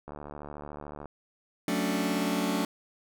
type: click train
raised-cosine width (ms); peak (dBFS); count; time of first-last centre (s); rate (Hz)
1; -27; 73; 0.08-1.057; 73.7
type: chord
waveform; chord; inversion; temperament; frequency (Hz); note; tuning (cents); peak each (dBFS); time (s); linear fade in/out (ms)
sawtooth; D major seventh; first; just; 183.54 / 220.2 / 275.3 / 293.7; F#3 / A3 / C#4 / D4; -14 / +2 / -12 / 0; -28; 1.68-2.65; 2
effects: none